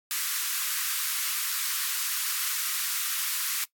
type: high-pass noise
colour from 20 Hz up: white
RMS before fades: -29 dBFS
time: 0.11-3.64 s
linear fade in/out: 0 ms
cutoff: 1100 Hz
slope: 48 dB/octave
effects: noise-tail reverb RT60 0.1 s tail -19 dB re dry + AAC 64 kbps